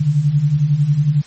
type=beating tone pair; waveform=sine; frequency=138.59 / 149.59 Hz; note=C#3 / D3; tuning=0 / +32 cents; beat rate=11 Hz; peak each=-18 / -13 dBFS; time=0-1.22 s; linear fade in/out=10 ms; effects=white hiss -43 dBFS RMS until 1.26 s + MP3 32 kbps